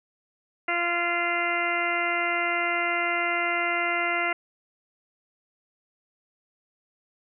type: harmonic tone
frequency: 345.6 Hz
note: F4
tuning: 18 cents flat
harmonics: 1 / 2 / 3 / 4 / 5 / 6 / 7 / 8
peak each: -34 / -30 / -36 / -30 / -37 / -27 / -37 / -34 dBFS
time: 0.68-4.33 s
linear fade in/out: 5 ms
effects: none